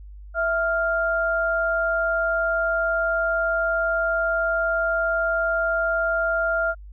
sine tone pair together, 659.2 / 1396.9 Hz, E5 / F6, 0 / 0 cents, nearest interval octave + minor second, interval 1300 cents, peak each -23 / -22 dBFS, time 0.34-6.75 s, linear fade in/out 50 ms, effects added 50 Hz sine -38 dBFS peak until 6.92 s

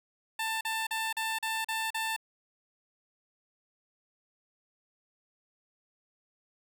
15% pulse tone bursts, 889 Hz, A5, 18 cents sharp, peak -24 dBFS, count 7, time 0.39-2.164 s, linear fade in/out 5 ms, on 220 ms, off 39 ms, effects none

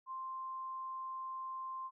sine tone, 1050 Hz, C6, 6 cents sharp, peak -40 dBFS, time 0.06-1.91 s, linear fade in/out 50 ms, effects none

